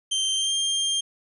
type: tone with pitch glide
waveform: sawtooth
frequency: 3136 to 3191 Hz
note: G7 to G7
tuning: 0 to +30 cents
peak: -19 dBFS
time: 0.11-1.01 s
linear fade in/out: 10 ms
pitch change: +30 cents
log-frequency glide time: 0.35-0.54 s
effects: resampled to 24000 Hz